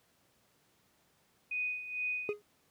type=tone with tremolo; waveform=sine; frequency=2489 Hz; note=D#7; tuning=in tune; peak=-31 dBFS; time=1.51-2.33 s; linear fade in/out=5 ms; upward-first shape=sine; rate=2.2 Hz; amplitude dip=70%
type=tone with exponential decay; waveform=triangle; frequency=415.3 Hz; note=G#4; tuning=in tune; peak=-25 dBFS; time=2.29-2.42 s; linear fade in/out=0 ms; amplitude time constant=28 ms
effects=pink hiss -70 dBFS RMS until 2.7 s + high-pass 100 Hz 12 dB/octave